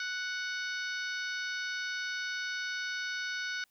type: harmonic tone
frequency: 740 Hz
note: F#5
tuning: in tune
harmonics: 2 / 3 / 4 / 5 / 6 / 7 / 8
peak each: -35 / -43 / -47 / -44 / -45 / -48 / -49 dBFS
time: 0-3.64 s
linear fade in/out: 2 ms
effects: white hiss -72 dBFS RMS until 3.7 s